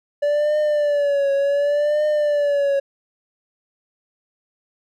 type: tone with vibrato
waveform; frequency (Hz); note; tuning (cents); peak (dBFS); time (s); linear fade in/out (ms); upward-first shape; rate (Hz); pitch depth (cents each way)
triangle; 579; D5; -25; -14; 0.22-2.8; 10; triangle; 0.68; 81
effects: none